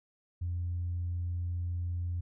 sine tone, 87.31 Hz, F2, in tune, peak -30 dBFS, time 0.41-2.21 s, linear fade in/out 10 ms, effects tanh soft clip ceiling -27 dBFS

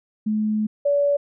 sine tone pair in turn, 214.3 / 572.1 Hz, A3 / D5, -45 / -45 cents, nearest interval octave + perfect fourth, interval 1700 cents, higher second, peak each -19 / -16 dBFS, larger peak second, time 0.26-0.67 / 0.85-1.17 s, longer first, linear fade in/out 10 ms, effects none

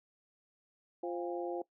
harmonic tone with a mistuned harmonic, 174.61 Hz, F3, in tune, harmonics 2 / 3 / 4 / 5, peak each -37 / -41 / -43 / -45 dBFS, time 1.03-1.62 s, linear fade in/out 5 ms, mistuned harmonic 5, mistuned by -130 cents, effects noise-tail reverb RT60 0.1 s tail -19 dB re dry

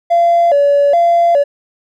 triangle tone with vibrato, 625 Hz, D#5, 8 cents sharp, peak -4 dBFS, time 0.1-1.44 s, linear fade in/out 20 ms, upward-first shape square, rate 1.2 Hz, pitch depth 160 cents each way, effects tanh soft clip ceiling -4 dBFS

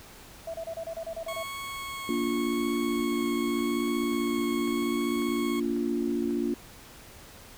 sine tone bursts, 659.3 Hz, E5, in tune, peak -32 dBFS, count 10, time 0.47-1.431 s, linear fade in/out 5 ms, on 70 ms, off 29 ms
20% pulse tone with vibrato, 1100 Hz, C#6, 14 cents flat, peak -30 dBFS, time 1.28-5.6 s, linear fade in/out 5 ms, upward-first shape triangle, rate 0.86 Hz, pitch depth 9 cents each way
sine chord, Bb major, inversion none, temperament equal with one note detuned, 233.1 / 288.5 / 349.2 Hz, Bb3 / D4 / F4, 0 / -31 / 0 cents, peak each -30 dBFS, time 2.09-6.54 s, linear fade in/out 2 ms
click train, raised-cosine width 0.5 ms, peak -34 dBFS, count 6, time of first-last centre 3.59-6.307 s, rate 1.84 Hz
effects pink hiss -49 dBFS RMS until 7.57 s

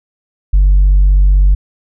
sine tone, 47.89 Hz, G1, 40 cents flat, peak -3 dBFS, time 0.53-1.55 s, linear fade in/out 10 ms, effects tanh soft clip ceiling -3 dBFS

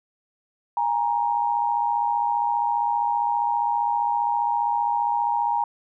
sine tone pair together, 821.9 / 937 Hz, G#5 / A#5, -18 / +9 cents, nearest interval major second, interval 227 cents, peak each -24 / -22 dBFS, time 0.77-5.64 s, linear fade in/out 2 ms, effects none

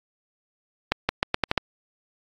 accelerating click train, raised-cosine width 0.3 ms, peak -4 dBFS, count 7, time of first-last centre 0.92-1.577 s, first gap 170 ms, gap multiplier 0.82, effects AAC 48 kbps

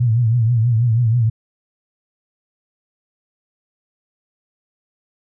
sine tone with vibrato, 116.54 Hz, A#2, in tune, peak -12 dBFS, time 0-1.3 s, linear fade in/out 10 ms, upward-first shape triangle, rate 6.2 Hz, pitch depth 130 cents each way, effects none

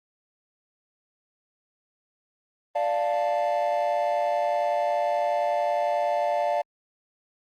triangle chord, D minor, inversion none, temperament equal, 587.3 / 698.5 / 880 Hz, D5 / F5 / A5, 0 / 0 / 0 cents, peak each -23 / -23 / -27 dBFS, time 2.75-6.62 s, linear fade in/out 10 ms, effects tanh soft clip ceiling -15 dBFS + Opus 24 kbps

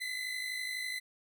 30% pulse tone pair together, 2008 / 2060 Hz, B6 / C7, +28 / -28 cents, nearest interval unison, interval 44 cents, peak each -34 / -38 dBFS, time 0-1 s, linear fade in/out 20 ms, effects none

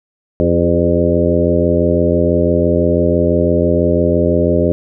harmonic tone with a mistuned harmonic, 86 Hz, F2, 26 cents flat, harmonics 1 / 2 / 3 / 4 / 5 / 6 / 7, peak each -18 / -18 / -18 / -18 / -18 / -18 / -18 dBFS, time 0.4-4.72 s, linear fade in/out 0 ms, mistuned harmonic 5, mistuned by -38 cents, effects none

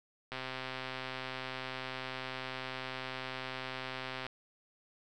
click train, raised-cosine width 0.3 ms, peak -23 dBFS, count 514, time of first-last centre 0.32-4.266 s, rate 130 Hz, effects none

